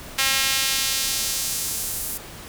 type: tone with high-pass filter sweep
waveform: sawtooth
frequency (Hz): 268.8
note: C4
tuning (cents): +47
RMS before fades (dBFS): -24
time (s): 0.18-2.18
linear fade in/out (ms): 10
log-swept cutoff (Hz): 2100 to 11000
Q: 0.83
effects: pink hiss -39 dBFS RMS until 2.48 s